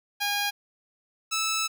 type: tone pair in turn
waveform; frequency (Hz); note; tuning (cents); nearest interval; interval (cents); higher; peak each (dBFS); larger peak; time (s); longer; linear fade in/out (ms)
10% pulse; 816 / 1310; G#5 / E6; -31 / -11; minor sixth; 820; second; -17; neither; 0.2-0.51 / 1.31-1.68; second; 20
effects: none